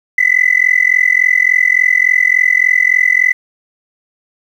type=tone with amplitude modulation; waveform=sine; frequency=2006 Hz; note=B6; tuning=26 cents sharp; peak=-3 dBFS; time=0.18-3.33 s; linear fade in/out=5 ms; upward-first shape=sine; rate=43.5 Hz; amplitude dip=100%; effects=tanh soft clip ceiling 0 dBFS + 7-bit